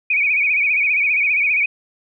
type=tone with vibrato; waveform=sine; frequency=2369 Hz; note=D7; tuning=14 cents sharp; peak=-14 dBFS; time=0.1-1.66 s; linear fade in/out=5 ms; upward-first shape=sine; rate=15 Hz; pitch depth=110 cents each way; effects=none